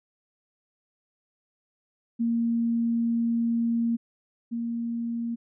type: tone pair in turn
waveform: sine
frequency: 232.3 / 233.3 Hz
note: A#3 / A#3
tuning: -6 / +2 cents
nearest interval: unison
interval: 8 cents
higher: second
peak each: -22 / -27 dBFS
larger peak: first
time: 2.19-3.97 / 4.51-5.36 s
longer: first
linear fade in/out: 20 ms
effects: none